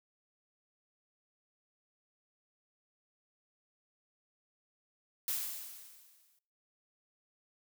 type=noise with exponential decay; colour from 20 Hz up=blue; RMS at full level=-33 dBFS; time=5.28-6.39 s; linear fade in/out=2 ms; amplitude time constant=240 ms; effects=noise-tail reverb RT60 0.6 s tail -23 dB re dry